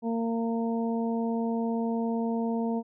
harmonic tone, 229.4 Hz, A#3, 28 cents flat, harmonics 1 / 2 / 3 / 4, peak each -27 / -33 / -37 / -39 dBFS, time 0.02-2.83 s, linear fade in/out 50 ms, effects none

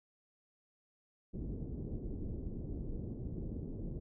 pink low-pass noise, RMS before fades -41 dBFS, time 1.33-4 s, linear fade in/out 20 ms, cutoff 380 Hz, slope 24 dB/octave, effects none

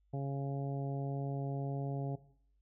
harmonic tone, 138.59 Hz, C#3, in tune, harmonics 1 / 2 / 3 / 4 / 5 / 6, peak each -35 / -44 / -45 / -48 / -46 / -54 dBFS, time 0.13-2.16 s, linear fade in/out 10 ms, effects noise-tail reverb RT60 0.6 s tail -17 dB re dry + added 50 Hz sine -69 dBFS peak until 2.61 s

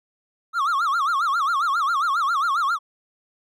triangle tone with vibrato, 1233 Hz, D#6, 16 cents flat, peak -17 dBFS, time 0.53-2.79 s, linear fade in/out 50 ms, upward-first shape sine, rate 7.4 Hz, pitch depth 230 cents each way, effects none

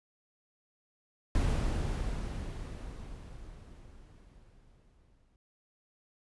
brown noise with exponential decay, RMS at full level -27 dBFS, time 1.35-5.36 s, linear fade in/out 1 ms, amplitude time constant 870 ms, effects resampled to 24000 Hz

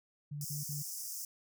sine tone bursts, 146.4 Hz, D3, 5 cents flat, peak -38 dBFS, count 3, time 0.31-0.826 s, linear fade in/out 10 ms, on 140 ms, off 48 ms
pink high-pass noise, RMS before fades -42 dBFS, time 0.41-1.25 s, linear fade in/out 2 ms, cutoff 5100 Hz, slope 96 dB/octave
effects none

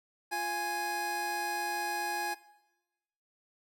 25% pulse tone pair together, 349.2 / 830.6 Hz, F4 / G#5, 0 / 0 cents, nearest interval octave + minor third, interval 1500 cents, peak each -37 / -28 dBFS, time 0.31-2.35 s, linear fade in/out 20 ms, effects noise-tail reverb RT60 1.0 s tail -19 dB re dry

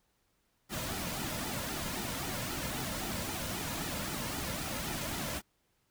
pink noise with flanger, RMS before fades -37 dBFS, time 0.69-5.42 s, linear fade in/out 50 ms, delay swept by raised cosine 1.8 to 2.66 ms, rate 3.8 Hz, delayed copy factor -0.6, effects pink hiss -75 dBFS RMS until 5.9 s

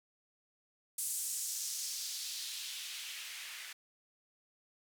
blue noise with band-pass filter sweep, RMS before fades -41 dBFS, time 0.98-3.73 s, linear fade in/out 5 ms, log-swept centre 9000 to 1900 Hz, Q 1.6, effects none

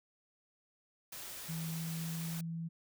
white noise, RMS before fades -46 dBFS, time 1.12-2.41 s, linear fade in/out 5 ms
sine tone with pitch glide, 163 to 165.47 Hz, E3 to E3, -19 to +7 cents, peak -37 dBFS, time 1.48-2.69 s, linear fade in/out 20 ms, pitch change +26 cents, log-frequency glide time 1.64-2.45 s
effects none

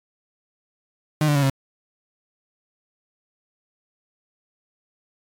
35% pulse tone with pitch steps, 152.8 / 146.83 / 141.09 / 135.58 Hz, D#3 / D3 / C#3 / C#3, -31 / 0 / +31 / -38 cents, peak -15 dBFS, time 1.21-1.498 s, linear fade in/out 2 ms, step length 72 ms, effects AAC 64 kbps

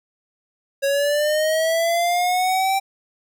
square linear sweep, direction up, 549 to 782 Hz, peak -18 dBFS, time 0.82-2.8 s, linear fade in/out 20 ms, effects none

